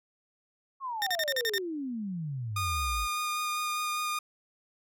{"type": "exponential sweep", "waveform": "sine", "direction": "down", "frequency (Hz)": [1115, 49.89], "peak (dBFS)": -32, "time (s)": [0.8, 3.08], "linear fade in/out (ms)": 50}
{"type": "tone bursts", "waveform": "20% pulse", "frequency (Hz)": 1822, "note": "A#6", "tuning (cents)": -40, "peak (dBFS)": -22, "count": 7, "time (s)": [1.02, 1.581], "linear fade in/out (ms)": 0, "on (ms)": 45, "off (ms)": 41}
{"type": "tone with vibrato", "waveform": "sawtooth", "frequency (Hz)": 1222, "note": "D#6", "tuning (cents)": -32, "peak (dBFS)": -26, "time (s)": [2.56, 4.19], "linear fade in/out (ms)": 5, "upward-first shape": "sine", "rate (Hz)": 5, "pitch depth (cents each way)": 9}
{"effects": []}